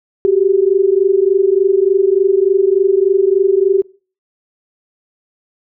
sine tone pair together, 375.7 / 399.1 Hz, F#4 / G4, +26 / +31 cents, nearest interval minor second, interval 105 cents, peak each -12 dBFS, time 0.25-3.82 s, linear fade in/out 0 ms, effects noise-tail reverb RT60 0.4 s tail -24 dB re dry

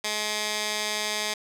15% pulse tone with band-pass filter, 212 Hz, G#3, 36 cents sharp, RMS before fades -29 dBFS, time 0.04-1.34 s, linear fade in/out 5 ms, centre 4800 Hz, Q 0.78, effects none

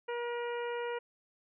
harmonic tone, 477.3 Hz, A#4, 41 cents sharp, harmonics 1 / 2 / 3 / 4 / 5 / 6, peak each -35 / -41 / -45 / -47 / -49 / -51 dBFS, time 0.08-0.99 s, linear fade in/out 10 ms, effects none

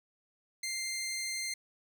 15% pulse tone, 2096 Hz, C7, 2 cents sharp, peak -28 dBFS, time 0.63-1.54 s, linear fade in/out 5 ms, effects none

